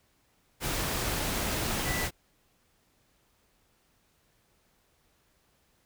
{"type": "tone in noise", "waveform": "sine", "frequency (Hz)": 1975.5, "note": "B6", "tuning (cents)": 0, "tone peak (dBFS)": -34, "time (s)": [1.84, 2.08], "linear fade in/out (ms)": 50, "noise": "pink", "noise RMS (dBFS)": -31, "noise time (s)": [0.6, 2.11], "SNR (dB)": -6, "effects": ["pink hiss -69 dBFS RMS until 5.85 s"]}